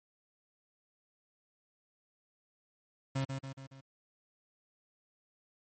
35% pulse tone with echo, 134.8 Hz, C#3, 48 cents flat, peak -29 dBFS, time 3.15-3.25 s, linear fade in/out 10 ms, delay 140 ms, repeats 4, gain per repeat -5 dB, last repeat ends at 3.81 s, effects MP3 32 kbps

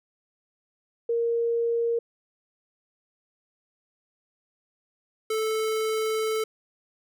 sine / square tone pair in turn, 466.2 / 438.2 Hz, A#4 / A4, 0 / -7 cents, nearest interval minor second, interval 107 cents, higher first, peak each -22 / -25 dBFS, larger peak first, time 1.09-1.99 / 5.3-6.44 s, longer second, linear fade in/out 5 ms, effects none

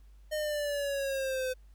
square exponential sweep, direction down, 615 to 509 Hz, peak -31 dBFS, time 0.31-1.54 s, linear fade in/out 20 ms, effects added 50 Hz sine -52 dBFS peak until 1.74 s + pink hiss -72 dBFS RMS until 1.74 s

